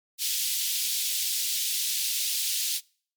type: high-pass noise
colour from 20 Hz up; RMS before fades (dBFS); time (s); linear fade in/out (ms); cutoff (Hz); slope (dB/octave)
pink; -28; 0.18-2.81; 50; 3200; 24
effects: noise-tail reverb RT60 0.5 s tail -26 dB re dry + MP3 96 kbps